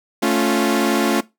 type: chord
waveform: sawtooth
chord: A augmented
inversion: none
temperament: equal with one note detuned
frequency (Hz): 220 / 277.2 / 350.4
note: A3 / C#4 / E#4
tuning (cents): 0 / 0 / +6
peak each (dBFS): -16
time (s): 0.22-1.21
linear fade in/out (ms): 10
effects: noise-tail reverb RT60 0.2 s tail -19 dB re dry